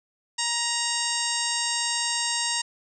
harmonic tone with a mistuned harmonic, 941 Hz, A#5, 16 cents sharp, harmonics 1 / 2 / 3 / 4 / 5 / 6 / 7 / 8 / 9, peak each -33 / -33 / -33 / -33 / -33 / -33 / -33 / -33 / -33 dBFS, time 0.38-2.62 s, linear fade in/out 10 ms, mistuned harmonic 6, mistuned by -49 cents, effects none

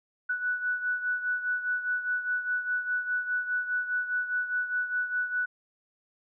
sine beating tone pair, 1480 / 1484.9 Hz, F#6 / F#6, 0 / +6 cents, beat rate 4.9 Hz, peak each -28 / -34 dBFS, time 0.29-5.46 s, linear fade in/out 10 ms, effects none

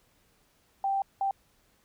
sine tone bursts at uneven times, 784 Hz, G5, in tune, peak -25 dBFS, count 2, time 0.84-1.02 / 1.21-1.31 s, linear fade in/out 2 ms, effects pink hiss -67 dBFS RMS until 1.84 s

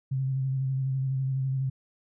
sine tone with vibrato, 133.1 Hz, C3, 30 cents sharp, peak -25 dBFS, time 0.11-1.7 s, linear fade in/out 10 ms, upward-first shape square, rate 12 Hz, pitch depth 22 cents each way, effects none

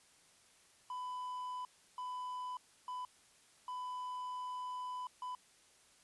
triangle tone bursts at uneven times, 1000 Hz, B5, 21 cents sharp, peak -38 dBFS, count 5, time 0.9-1.65 / 1.98-2.57 / 2.88-3.05 / 3.68-5.07 / 5.22-5.35 s, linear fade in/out 2 ms, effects white hiss -66 dBFS RMS until 6.03 s + resampled to 24000 Hz

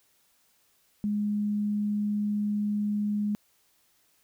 sine tone, 207.7 Hz, G#3, in tune, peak -25 dBFS, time 1.04-3.35 s, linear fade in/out 0 ms, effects white hiss -67 dBFS RMS until 4.23 s

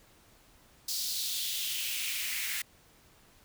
white noise with high-pass filter sweep, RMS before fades -34 dBFS, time 0.88-2.62 s, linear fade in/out 5 ms, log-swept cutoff 4700 to 1900 Hz, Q 3, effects pink hiss -61 dBFS RMS until 3.44 s

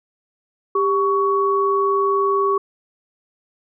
sine tone pair together, 396 / 1120 Hz, G4 / C#6, +18 / +18 cents, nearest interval octave + tritone, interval 1800 cents, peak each -18 dBFS, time 0.75-2.58 s, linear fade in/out 5 ms, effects none

